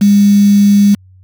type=tone with quantisation; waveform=sine; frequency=202.7 Hz; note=G#3; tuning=42 cents flat; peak=-4 dBFS; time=0.01-0.95 s; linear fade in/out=10 ms; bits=4; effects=added 93 Hz sine -39 dBFS peak until 1.23 s